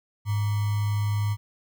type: tone with sample-and-hold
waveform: sine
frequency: 103.83 Hz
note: G#2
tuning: in tune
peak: -22 dBFS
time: 0.25-1.37 s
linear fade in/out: 50 ms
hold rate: 1050 Hz
effects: none